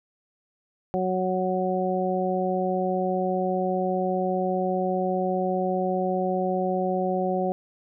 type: harmonic tone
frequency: 185 Hz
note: F#3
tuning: in tune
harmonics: 1 / 2 / 3 / 4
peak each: -28 / -28 / -28 / -28 dBFS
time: 0.94-7.52 s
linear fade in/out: 0 ms
effects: none